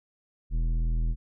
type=tone with tanh clipping; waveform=sine; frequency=40.86 Hz; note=E1; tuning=14 cents flat; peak=-25 dBFS; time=0.5-1.16 s; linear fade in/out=50 ms; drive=11 dB; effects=none